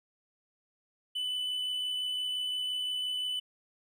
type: tone with amplitude modulation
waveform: triangle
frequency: 2997 Hz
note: F#7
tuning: 22 cents sharp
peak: -28 dBFS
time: 1.15-3.4 s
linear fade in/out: 10 ms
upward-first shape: sine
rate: 65.8 Hz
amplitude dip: 30%
effects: none